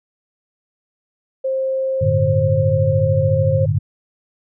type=tone with pitch glide; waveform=sine; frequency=529 to 532.4 Hz; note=C5 to C5; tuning=+19 to +30 cents; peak=-17 dBFS; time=1.44-3.66 s; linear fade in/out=10 ms; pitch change=+11 cents; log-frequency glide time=1.7-3.35 s
type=chord; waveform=sine; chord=G suspended second; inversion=none; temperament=equal with one note detuned; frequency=96.37 / 110 / 146.83 Hz; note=G2 / A2 / D3; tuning=-29 / 0 / 0 cents; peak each=-19 dBFS; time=2.01-3.79 s; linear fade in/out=10 ms
effects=none